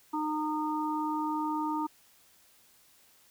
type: harmonic tone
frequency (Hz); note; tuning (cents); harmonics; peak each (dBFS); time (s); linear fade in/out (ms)
306.4; D#4; -27; 1 / 3 / 4; -32 / -32 / -38; 0.13-1.87; 10
effects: white hiss -62 dBFS RMS until 3.3 s